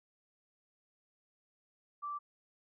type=tone; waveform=sine; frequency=1168 Hz; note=D6; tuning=10 cents flat; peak=-37 dBFS; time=2.02-2.19 s; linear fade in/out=20 ms; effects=none